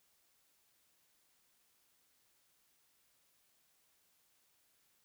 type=silence; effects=white hiss -74 dBFS RMS until 5.04 s